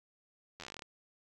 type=slowing click train; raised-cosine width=0.2 ms; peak=-28 dBFS; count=13; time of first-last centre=0.6-0.822 s; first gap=11 ms; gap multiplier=1.09; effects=none